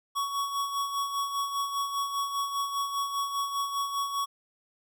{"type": "tone with tremolo", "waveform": "square", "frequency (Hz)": 1119, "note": "C#6", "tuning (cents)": 16, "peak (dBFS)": -27, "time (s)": [0.15, 4.26], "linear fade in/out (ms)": 20, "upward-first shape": "sine", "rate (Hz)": 5, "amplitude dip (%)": 55, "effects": []}